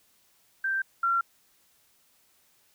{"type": "tone pair in turn", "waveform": "sine", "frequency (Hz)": [1568, 1369.5], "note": ["G6", "F6"], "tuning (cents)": [0, -34], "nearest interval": "major second", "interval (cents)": 234, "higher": "first", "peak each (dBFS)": [-25, -22], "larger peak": "second", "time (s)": [[0.64, 0.82], [1.03, 1.21]], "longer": "neither", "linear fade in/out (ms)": 5, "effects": ["white hiss -65 dBFS RMS until 2.74 s"]}